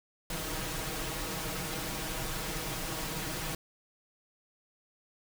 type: noise with comb filter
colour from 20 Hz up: pink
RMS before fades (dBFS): -36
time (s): 0.3-3.55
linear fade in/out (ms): 2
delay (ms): 6.3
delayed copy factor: +0.75
effects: none